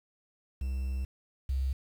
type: tone pair in turn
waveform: triangle / sine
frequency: 65.41 / 66.32 Hz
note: C2 / C2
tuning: 0 / +24 cents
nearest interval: unison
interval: 24 cents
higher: second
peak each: -28 / -27 dBFS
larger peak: second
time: 0.61-1.05 / 1.49-1.73 s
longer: first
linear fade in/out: 5 ms
effects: 9-bit